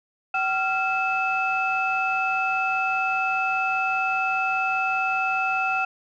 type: tone cluster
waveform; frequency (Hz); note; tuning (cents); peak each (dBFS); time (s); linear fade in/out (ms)
sine; 763 / 1383 / 2618; G5 / F6 / E7; -47 / -17 / -13; -25; 0.34-5.85; 5
effects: tanh soft clip ceiling -13 dBFS